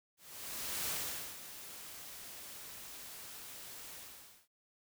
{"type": "noise with ADSR envelope", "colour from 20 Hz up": "white", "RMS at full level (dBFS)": -37, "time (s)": [0.17, 4.48], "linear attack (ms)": 720, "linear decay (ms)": 460, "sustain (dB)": -12, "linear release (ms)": 530, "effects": []}